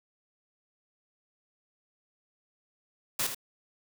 white noise with echo, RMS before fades -29 dBFS, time 3.19-3.27 s, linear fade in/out 5 ms, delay 77 ms, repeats 1, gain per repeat -8 dB, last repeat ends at 3.347 s, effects none

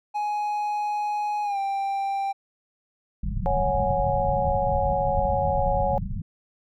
triangle tone with pitch glide, 835 to 788.1 Hz, G#5 to G5, +9 to +9 cents, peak -22 dBFS, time 0.14-2.33 s, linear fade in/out 20 ms, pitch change -100 cents, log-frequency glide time 1.43-1.58 s
pink low-pass noise, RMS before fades -28 dBFS, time 3.23-6.22 s, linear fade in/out 5 ms, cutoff 210 Hz, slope 96 dB/octave
sine chord, C# suspended fourth, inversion none, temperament just, 554.4 / 739.2 / 831.5 Hz, C#5 / F#5 / G#5, 0 / -2 / +2 cents, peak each -25 / -27 / -26 dBFS, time 3.46-5.98 s, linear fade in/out 0 ms
effects none

